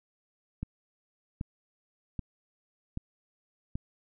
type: click train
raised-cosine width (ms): 5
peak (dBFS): -21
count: 5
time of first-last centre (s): 0.63-3.755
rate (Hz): 1.28
effects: none